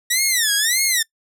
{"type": "tone with vibrato", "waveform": "10% pulse", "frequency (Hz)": 1885, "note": "A#6", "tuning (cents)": 19, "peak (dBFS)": -7, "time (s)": [0.1, 1.03], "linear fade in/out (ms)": 10, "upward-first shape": "sine", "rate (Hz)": 1.7, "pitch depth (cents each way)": 240, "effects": ["noise-tail reverb RT60 0.1 s tail -24 dB re dry"]}